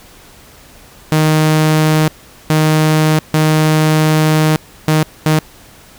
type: tone bursts at uneven times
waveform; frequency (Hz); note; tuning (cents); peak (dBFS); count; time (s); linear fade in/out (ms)
sawtooth; 155.56; D#3; 0; -5; 5; 1.12-2.08 / 2.5-3.19 / 3.34-4.56 / 4.88-5.03 / 5.26-5.39; 0
effects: pink hiss -41 dBFS RMS until 5.98 s